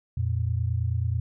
sine tone pair together, 87.31 / 116.59 Hz, F2 / A#2, 0 / +1 cents, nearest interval perfect fourth, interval 501 cents, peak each -26 dBFS, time 0.17-1.2 s, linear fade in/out 5 ms, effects none

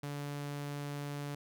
sawtooth tone, 144.1 Hz, D3, 33 cents flat, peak -34 dBFS, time 0.03-1.35 s, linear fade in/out 5 ms, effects none

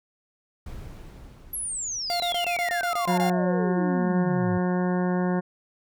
brown noise with exponential decay, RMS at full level -36 dBFS, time 0.66-3.88 s, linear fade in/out 5 ms, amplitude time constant 700 ms
sine exponential sweep, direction down, 11630 to 98 Hz, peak -28 dBFS, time 1.53-4.58 s, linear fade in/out 5 ms
45% pulse tone bursts, 699 Hz, F5, 1 cent sharp, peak -25 dBFS, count 10, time 2.1-3.298 s, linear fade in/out 0 ms, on 100 ms, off 22 ms
harmonic tone, 180.5 Hz, F#3, 43 cents flat, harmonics 1 / 2 / 3 / 4 / 5 / 6 / 8 / 9 / 10, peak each -23 / -29 / -33 / -35 / -37 / -39 / -41 / -42 / -43 dBFS, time 3.07-5.41 s, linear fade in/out 20 ms
effects none

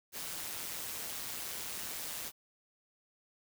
white noise with amplitude modulation, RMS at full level -38 dBFS, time 0.12-2.32 s, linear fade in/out 50 ms, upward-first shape sine, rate 160 Hz, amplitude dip 65%, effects none

